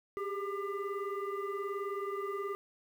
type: tone with frequency modulation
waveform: sine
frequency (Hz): 392.6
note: G4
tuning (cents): +3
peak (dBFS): -34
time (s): 0.17-2.55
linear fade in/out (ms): 0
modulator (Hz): 804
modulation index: 1.2
effects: 10-bit